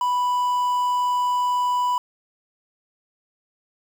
triangle tone with quantisation, 987.8 Hz, B5, in tune, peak -17 dBFS, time 0.01-1.98 s, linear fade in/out 2 ms, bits 7, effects none

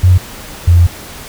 sine tone pair in turn, 91.1 / 86.43 Hz, F#2 / F2, -26 / -17 cents, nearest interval minor second, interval 91 cents, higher first, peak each -3 dBFS, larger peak neither, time 0.03-0.18 / 0.67-0.87 s, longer second, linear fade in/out 10 ms, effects pink hiss -30 dBFS RMS until 1.28 s

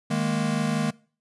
square chord, D# suspended fourth, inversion none, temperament equal, 155.56 / 207.7 / 233.1 Hz, D#3 / G#3 / A#3, 0 / 0 / 0 cents, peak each -28 dBFS, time 0.1-0.91 s, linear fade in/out 10 ms, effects noise-tail reverb RT60 0.4 s tail -22 dB re dry + resampled to 24000 Hz

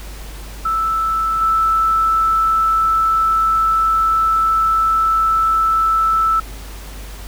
sine tone with level steps, 1318.5 Hz, E6, in tune, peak -15 / -12 dBFS, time 0.65-6.4 s, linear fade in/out 5 ms, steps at 1.41 s, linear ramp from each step 10 ms, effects added 50 Hz sine -30 dBFS peak until 7.27 s + pink hiss -37 dBFS RMS until 7.27 s

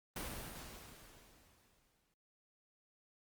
pink noise with exponential decay, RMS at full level -41 dBFS, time 0.16-2.14 s, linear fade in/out 2 ms, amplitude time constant 430 ms, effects Opus 32 kbps

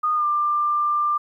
sine tone with pitch glide, 1230 to 1189.5 Hz, D#6 to D6, -20 to +22 cents, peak -18 dBFS, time 0.03-1.18 s, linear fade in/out 10 ms, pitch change -58 cents, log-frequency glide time 0.15-0.25 s, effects 10-bit

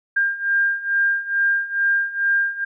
sine beating tone pair, 1600 / 1602.3 Hz, G6 / G6, +35 / +37 cents, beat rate 2.3 Hz, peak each -22 / -19 dBFS, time 0.16-2.65 s, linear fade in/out 10 ms, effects none

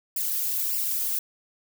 violet noise with flanger, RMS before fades -27 dBFS, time 0.16-1.19 s, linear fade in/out 5 ms, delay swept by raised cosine 0.39 to 2.89 ms, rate 1.7 Hz, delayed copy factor +0.95, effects none

